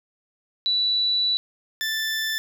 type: tone pair in turn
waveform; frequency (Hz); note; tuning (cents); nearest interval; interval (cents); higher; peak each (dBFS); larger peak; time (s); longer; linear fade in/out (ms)
sine / 20% pulse; 3951 / 1763.4; B7 / A6; 0 / +3; octave + major second; 1397; first; -19; neither; 0.66-1.37 / 1.81-2.38; first; 0
effects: none